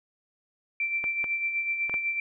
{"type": "tone with tremolo", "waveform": "sine", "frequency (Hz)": 2346, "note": "D7", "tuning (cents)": -2, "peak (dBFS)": -24, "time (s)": [0.8, 2.2], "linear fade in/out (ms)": 2, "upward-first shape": "sine", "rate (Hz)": 8, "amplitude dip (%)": 50}
{"type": "clicks", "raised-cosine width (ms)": 0.5, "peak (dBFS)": -21, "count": 4, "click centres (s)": [1.041, 1.242, 1.896, 1.941]}
{"effects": []}